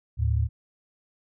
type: tone pair together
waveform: sine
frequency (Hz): 75.69 / 110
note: D#2 / A2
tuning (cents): -47 / 0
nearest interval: tritone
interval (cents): 647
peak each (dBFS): -23 / -24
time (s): 0.17-0.49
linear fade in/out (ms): 50
effects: none